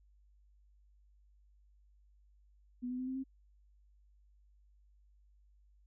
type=tone with pitch steps; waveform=sine; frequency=246.9 / 251.5 / 256.2 / 261 / 265.8 Hz; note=B3 / B3 / C4 / C4 / C4; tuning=0 / +32 / -36 / -4 / +27 cents; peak=-36 dBFS; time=2.82-3.24 s; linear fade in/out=20 ms; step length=84 ms; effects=added 50 Hz sine -63 dBFS peak until 5.86 s